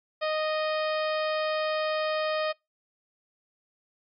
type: harmonic tone with a mistuned harmonic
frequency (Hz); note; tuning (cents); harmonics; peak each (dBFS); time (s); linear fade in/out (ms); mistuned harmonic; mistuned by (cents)
620; D#5; -6; 1 / 2 / 3 / 4 / 5 / 6 / 7 / 8; -27 / -33 / -37 / -39 / -41 / -43 / -44 / -45; 0.21-2.53; 20; 5; +18
effects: noise-tail reverb RT60 0.2 s tail -25 dB re dry + AAC 48 kbps